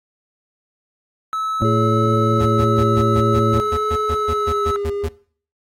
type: tone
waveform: triangle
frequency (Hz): 1300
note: E6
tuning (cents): -24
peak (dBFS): -18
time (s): 1.33-4.76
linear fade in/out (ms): 0
type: harmonic tone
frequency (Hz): 112.1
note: A2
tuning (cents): +33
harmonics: 1 / 2 / 3 / 5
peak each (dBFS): -18 / -21 / -23 / -25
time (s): 1.62-3.6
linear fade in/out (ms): 0
type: tone with vibrato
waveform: triangle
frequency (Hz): 415.3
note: G#4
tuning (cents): 0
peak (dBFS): -19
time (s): 1.64-5.07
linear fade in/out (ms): 10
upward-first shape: sine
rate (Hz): 0.54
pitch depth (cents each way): 44
type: tone bursts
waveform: square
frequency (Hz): 78.8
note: D#2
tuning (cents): +23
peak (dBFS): -22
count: 15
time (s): 2.4-5.09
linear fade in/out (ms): 10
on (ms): 58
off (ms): 130
effects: noise-tail reverb RT60 0.5 s tail -21 dB re dry + AAC 48 kbps